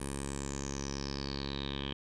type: tone with low-pass filter sweep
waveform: 10% pulse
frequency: 69.2 Hz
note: C#2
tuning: 2 cents flat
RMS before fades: -38 dBFS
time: 0-1.93 s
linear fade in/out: 5 ms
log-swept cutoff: 9700 to 3200 Hz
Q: 8.7
effects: none